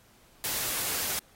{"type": "noise", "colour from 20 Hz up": "white", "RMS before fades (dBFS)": -31, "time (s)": [0.44, 1.19], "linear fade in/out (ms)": 0, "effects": ["pink hiss -60 dBFS RMS until 1.35 s", "AAC 48 kbps"]}